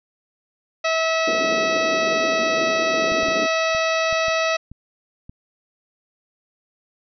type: harmonic tone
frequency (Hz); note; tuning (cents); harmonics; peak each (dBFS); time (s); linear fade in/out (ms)
648; E5; -30; 1 / 2 / 3 / 4 / 5 / 6 / 7 / 8 / 9; -21 / -25 / -27 / -26 / -36 / -31 / -35 / -37 / -36; 0.84-4.57; 10
type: band-pass noise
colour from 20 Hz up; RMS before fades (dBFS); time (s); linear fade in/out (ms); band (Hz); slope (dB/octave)
white; -29; 1.27-3.47; 10; 220 to 470; 24
type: clicks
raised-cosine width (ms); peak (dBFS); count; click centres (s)
5; -26; 8; 3.119 / 3.232 / 3.285 / 3.749 / 4.127 / 4.283 / 4.716 / 5.295
effects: none